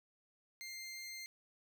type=tone; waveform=20% pulse; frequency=2101 Hz; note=C7; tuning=7 cents sharp; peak=-40 dBFS; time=0.61-1.26 s; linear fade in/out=0 ms; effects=none